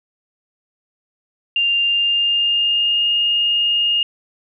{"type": "tone with pitch glide", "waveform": "sine", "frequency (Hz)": [2794, 2840], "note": ["F7", "F7"], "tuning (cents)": [0, 28], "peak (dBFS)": -14, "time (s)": [1.56, 4.03], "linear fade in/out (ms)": 2, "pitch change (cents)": 28, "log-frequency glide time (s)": [1.8, 3.08], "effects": []}